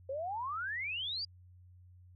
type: exponential sweep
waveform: sine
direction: up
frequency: 516 to 4882 Hz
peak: -35 dBFS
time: 0.09-1.25 s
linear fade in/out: 5 ms
effects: added 90 Hz sine -55 dBFS peak until 2.15 s